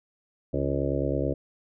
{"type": "harmonic tone", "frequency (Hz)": 69.3, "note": "C#2", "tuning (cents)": 0, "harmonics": [1, 2, 4, 5, 6, 7, 8, 9], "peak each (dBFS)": [-32, -31, -31, -32, -36, -33, -32, -36], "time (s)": [0.53, 1.34], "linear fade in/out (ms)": 10, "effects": []}